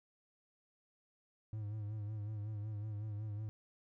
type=tone with vibrato; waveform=triangle; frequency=105.8 Hz; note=G#2; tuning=33 cents sharp; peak=-37 dBFS; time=1.53-3.49 s; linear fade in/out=0 ms; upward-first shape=sine; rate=5.4 Hz; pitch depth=58 cents each way; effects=none